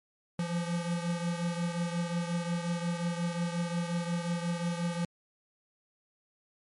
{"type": "beating tone pair", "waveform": "square", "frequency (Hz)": [170.7, 176.3], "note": ["F3", "F3"], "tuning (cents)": [-39, 17], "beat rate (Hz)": 5.6, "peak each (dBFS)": [-32, -37], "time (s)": [0.39, 5.05], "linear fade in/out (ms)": 2, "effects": ["MP3 48 kbps"]}